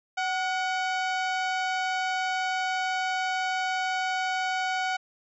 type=harmonic tone with a mistuned harmonic; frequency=751 Hz; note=F#5; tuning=26 cents sharp; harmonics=1 / 2 / 3 / 4 / 5 / 6 / 7 / 8 / 9 / 10; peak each=-28 / -31 / -35 / -39 / -44 / -43 / -48 / -48 / -50 / -56 dBFS; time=0.17-4.97 s; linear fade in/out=10 ms; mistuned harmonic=2; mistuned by=-57 cents; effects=none